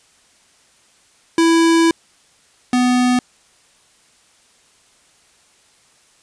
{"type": "tone pair in turn", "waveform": "square", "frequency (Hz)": [330.7, 248.7], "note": ["E4", "B3"], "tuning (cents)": [6, 12], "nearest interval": "perfect fourth", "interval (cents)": 494, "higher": "first", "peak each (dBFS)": [-11, -13], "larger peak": "first", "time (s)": [[1.38, 1.91], [2.73, 3.19]], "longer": "first", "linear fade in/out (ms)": 2, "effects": ["white hiss -54 dBFS RMS until 6.22 s", "resampled to 22050 Hz"]}